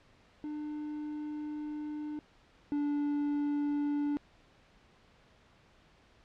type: tone pair in turn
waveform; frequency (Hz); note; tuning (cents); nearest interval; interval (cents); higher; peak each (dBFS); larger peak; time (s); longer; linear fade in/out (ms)
triangle; 300 / 290.8; D4 / D4; +37 / -17; minor second; 54; first; -34 / -27; second; 0.44-2.19 / 2.72-4.17; first; 0
effects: pink hiss -63 dBFS RMS until 6.24 s + low-pass 4000 Hz 12 dB/octave